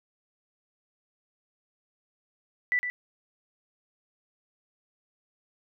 sine tone with echo, 1975.5 Hz, B6, in tune, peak -22 dBFS, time 2.72-2.79 s, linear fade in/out 0 ms, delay 110 ms, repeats 1, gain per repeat -7 dB, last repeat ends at 2.9 s, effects none

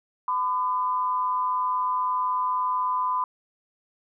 sine tone pair together, 1009 / 1205.1 Hz, B5 / D6, +37 / +44 cents, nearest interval minor third, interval 307 cents, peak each -23 / -30 dBFS, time 0.28-3.24 s, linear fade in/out 2 ms, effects none

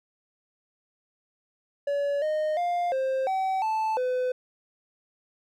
triangle tone with pitch steps, 569 / 616 / 702 / 528 / 763 / 877 / 505 Hz, C#5 / D#5 / F5 / C5 / G5 / A5 / B4, +45 / -17 / +9 / +16 / -47 / -6 / +39 cents, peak -22 dBFS, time 1.87-4.32 s, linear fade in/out 5 ms, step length 350 ms, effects none

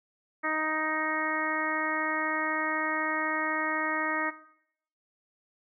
harmonic tone, 312 Hz, D#4, 5 cents sharp, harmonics 1 / 2 / 3 / 4 / 5 / 6 / 7, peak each -36 / -36 / -36 / -32 / -37 / -32 / -37 dBFS, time 0.43-4.31 s, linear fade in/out 20 ms, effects noise-tail reverb RT60 0.7 s tail -17 dB re dry

